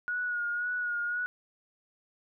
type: tone with vibrato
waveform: sine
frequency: 1448 Hz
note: F#6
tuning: 38 cents flat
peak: -29 dBFS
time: 0.08-1.26 s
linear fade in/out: 0 ms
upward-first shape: sine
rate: 1.9 Hz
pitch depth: 32 cents each way
effects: none